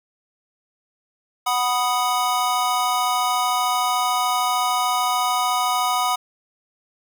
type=chord; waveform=square; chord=B major; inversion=second; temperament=equal; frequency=740 / 987.8 / 1244.5 Hz; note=F#5 / B5 / D#6; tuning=0 / 0 / 0 cents; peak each=-24 dBFS; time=1.46-6.16 s; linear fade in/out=10 ms; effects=none